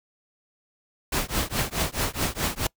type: noise with tremolo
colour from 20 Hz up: pink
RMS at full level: -23 dBFS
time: 1.12-2.67 s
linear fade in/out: 5 ms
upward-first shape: triangle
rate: 4.7 Hz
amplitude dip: 100%
effects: noise-tail reverb RT60 0.1 s tail -25 dB re dry